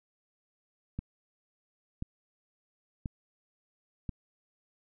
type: click train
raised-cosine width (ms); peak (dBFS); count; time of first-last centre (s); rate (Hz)
5; -22; 4; 0.99-4.092; 0.967
effects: none